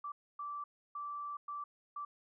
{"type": "tone bursts at uneven times", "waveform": "sine", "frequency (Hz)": 1165, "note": "D6", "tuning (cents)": -14, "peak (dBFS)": -39, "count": 5, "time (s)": [[0.04, 0.12], [0.39, 0.64], [0.95, 1.37], [1.48, 1.64], [1.96, 2.05]], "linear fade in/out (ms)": 5, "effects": []}